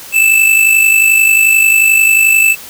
square tone with amplitude modulation, 2637 Hz, E7, in tune, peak -4 dBFS, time 0.12-2.56 s, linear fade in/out 50 ms, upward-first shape sine, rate 51.3 Hz, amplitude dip 55%, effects white hiss -31 dBFS RMS until 2.69 s

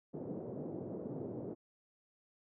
white band-pass noise, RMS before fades -43 dBFS, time 0.13-1.55 s, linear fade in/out 20 ms, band 120 to 480 Hz, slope 24 dB/octave, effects none

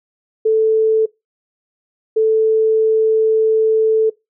sine tone pair in turn, 440 / 440 Hz, A4 / A4, 0 / 0 cents, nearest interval unison, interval 0 cents, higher neither, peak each -10 dBFS, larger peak neither, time 0.45-1.06 / 2.16-4.1 s, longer second, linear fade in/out 10 ms, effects noise-tail reverb RT60 0.2 s tail -22 dB re dry

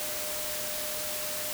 sine tone in noise, 605 Hz, D#5, 49 cents flat, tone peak -40 dBFS, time 0-1.53 s, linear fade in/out 0 ms, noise white, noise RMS -34 dBFS, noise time 0-1.53 s, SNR -9 dB, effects none

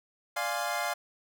25% pulse chord, D half-diminished seventh, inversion none, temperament equal, 587.3 / 698.5 / 830.6 / 1046.5 Hz, D5 / F5 / Ab5 / C6, 0 / 0 / 0 / 0 cents, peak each -33 / -29 / -32 / -34 dBFS, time 0.36-0.94 s, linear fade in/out 10 ms, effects none

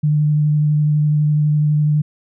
sine tone with vibrato, 150 Hz, D3, 37 cents sharp, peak -12 dBFS, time 0.03-2.02 s, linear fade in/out 10 ms, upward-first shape sine, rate 12 Hz, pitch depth 13 cents each way, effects none

